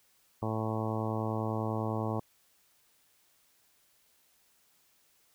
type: harmonic tone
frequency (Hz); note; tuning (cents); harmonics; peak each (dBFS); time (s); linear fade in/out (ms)
110; A2; 0; 1 / 2 / 3 / 4 / 5 / 6 / 7 / 8 / 9 / 10; -34 / -37 / -39 / -40 / -41 / -42 / -42 / -43 / -44 / -44; 0.42-2.2; 5
effects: white hiss -68 dBFS RMS until 5.34 s